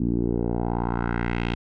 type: tone with low-pass filter sweep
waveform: 10% pulse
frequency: 58.6 Hz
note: A#1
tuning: 10 cents sharp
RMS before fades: -25 dBFS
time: 0-1.55 s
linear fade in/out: 5 ms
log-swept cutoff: 250 to 3200 Hz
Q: 2.4
effects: none